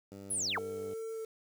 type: click train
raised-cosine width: 2 ms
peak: -35 dBFS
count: 81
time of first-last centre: 0.12-0.932 s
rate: 98.5 Hz
type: linear sweep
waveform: sine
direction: down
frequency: 11175 to 426.8 Hz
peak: -31 dBFS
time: 0.3-0.59 s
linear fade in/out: 10 ms
type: tone with vibrato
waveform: triangle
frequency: 447.2 Hz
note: A4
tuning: 28 cents sharp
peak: -35 dBFS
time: 0.57-1.25 s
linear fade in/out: 5 ms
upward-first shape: sine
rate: 2.6 Hz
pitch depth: 11 cents each way
effects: high-pass 80 Hz 12 dB/octave + 9-bit